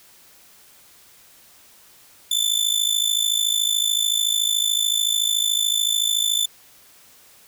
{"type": "tone with amplitude modulation", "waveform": "sawtooth", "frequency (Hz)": 3520, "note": "A7", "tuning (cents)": 0, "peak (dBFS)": -12, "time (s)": [2.31, 6.46], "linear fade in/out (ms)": 5, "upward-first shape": "sine", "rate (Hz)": 53.7, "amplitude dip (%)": 80, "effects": ["white hiss -51 dBFS RMS until 7.47 s"]}